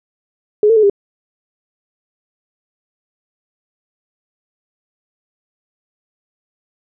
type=tone with pitch steps; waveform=sine; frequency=420.5 / 453.3 / 431.1 / 401.5 Hz; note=G#4 / A#4 / A4 / G4; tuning=+22 / -48 / -35 / +41 cents; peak=-7 dBFS; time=0.63-0.898 s; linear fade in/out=2 ms; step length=67 ms; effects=none